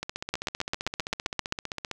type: two click trains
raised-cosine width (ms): 0.2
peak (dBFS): -9 / -15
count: 10 / 30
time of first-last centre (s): 0.34-1.524 / 0.03-1.913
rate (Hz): 7.6 / 15.4
effects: none